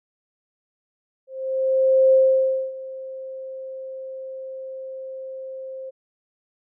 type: tone with ADSR envelope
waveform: sine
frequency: 527 Hz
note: C5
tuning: 12 cents sharp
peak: -11 dBFS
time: 1.27-5.91 s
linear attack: 860 ms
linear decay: 590 ms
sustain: -20 dB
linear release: 22 ms
effects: none